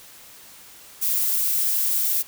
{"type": "noise", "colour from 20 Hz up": "violet", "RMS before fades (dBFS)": -22, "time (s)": [1.01, 2.23], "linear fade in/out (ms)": 20, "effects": ["white hiss -46 dBFS RMS until 2.27 s"]}